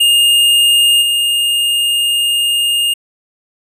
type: tone with level steps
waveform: square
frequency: 2830 Hz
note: F7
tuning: 22 cents sharp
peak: -8 / -12 dBFS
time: 0-2.94 s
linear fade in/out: 10 ms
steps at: 1.01 s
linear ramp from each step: 20 ms
effects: resampled to 32000 Hz